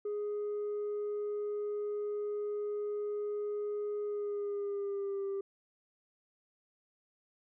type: tone with pitch glide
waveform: sine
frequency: 415.3 to 394 Hz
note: G#4 to G4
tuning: 0 to +9 cents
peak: -31 dBFS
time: 0.05-5.41 s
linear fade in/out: 5 ms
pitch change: -91 cents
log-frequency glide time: 4.04-5.26 s
effects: tanh soft clip ceiling -32 dBFS